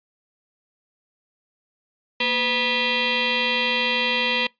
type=tone with frequency modulation; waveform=sine; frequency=233.1 Hz; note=A#3; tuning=in tune; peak=-19 dBFS; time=2.2-4.47 s; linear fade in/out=5 ms; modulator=736 Hz; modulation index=4.9; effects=noise-tail reverb RT60 0.2 s tail -25 dB re dry + resampled to 11025 Hz